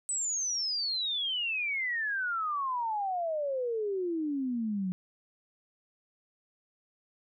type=exponential sweep; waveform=sine; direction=down; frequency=8140 to 179.4 Hz; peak=-29 dBFS; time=0.09-4.92 s; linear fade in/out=0 ms; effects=none